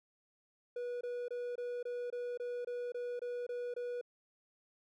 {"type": "tone bursts", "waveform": "triangle", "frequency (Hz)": 486.6, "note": "B4", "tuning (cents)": -26, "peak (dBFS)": -35, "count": 12, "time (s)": [0.76, 4.013], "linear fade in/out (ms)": 5, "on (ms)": 250, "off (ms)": 23, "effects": []}